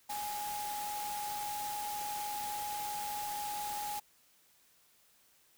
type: tone in noise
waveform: sine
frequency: 830.6 Hz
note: G#5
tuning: in tune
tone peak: -37 dBFS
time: 0.09-4 s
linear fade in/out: 10 ms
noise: white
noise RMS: -43 dBFS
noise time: 0.09-4 s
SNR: +3 dB
effects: white hiss -67 dBFS RMS until 5.57 s